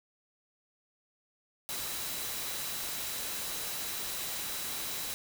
sine tone in noise, 3939 Hz, B7, 5 cents flat, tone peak -46 dBFS, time 1.69-5.14 s, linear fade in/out 0 ms, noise white, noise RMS -37 dBFS, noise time 1.69-5.14 s, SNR -12 dB, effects none

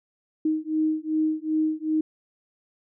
sine beating tone pair, 311.1 / 313.7 Hz, D#4 / D#4, 0 / +14 cents, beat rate 2.6 Hz, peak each -25 dBFS, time 0.45-2.01 s, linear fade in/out 5 ms, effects none

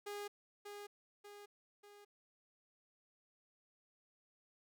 sawtooth tone with echo, 409.9 Hz, G#4, 23 cents flat, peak -39 dBFS, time 0.06-0.28 s, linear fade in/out 10 ms, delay 590 ms, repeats 3, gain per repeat -5 dB, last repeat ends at 2.05 s, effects none

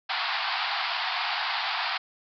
pink band-pass noise, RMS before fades -29 dBFS, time 0.09-1.98 s, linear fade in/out 10 ms, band 700 to 4900 Hz, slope 96 dB/octave, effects none

